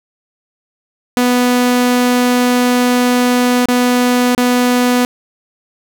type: tone with dropouts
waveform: sawtooth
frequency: 246.9 Hz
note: B3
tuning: in tune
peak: -6 dBFS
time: 1.17-5.05 s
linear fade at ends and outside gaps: 0 ms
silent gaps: 3.657-3.685 / 4.349-4.378 s
effects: none